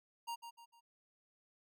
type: tone with echo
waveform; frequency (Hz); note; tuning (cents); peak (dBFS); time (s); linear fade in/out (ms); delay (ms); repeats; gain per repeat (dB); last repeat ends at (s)
square; 935; A#5; +5; -40; 0.27-0.36; 20; 150; 3; -8; 0.81
effects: none